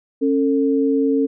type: tone pair together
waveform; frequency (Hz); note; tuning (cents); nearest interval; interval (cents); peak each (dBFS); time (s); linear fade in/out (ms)
sine; 273.7 / 448.4; C#4 / A4; -22 / +33; major sixth; 855; -16 / -19; 0.21-1.27; 20
effects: none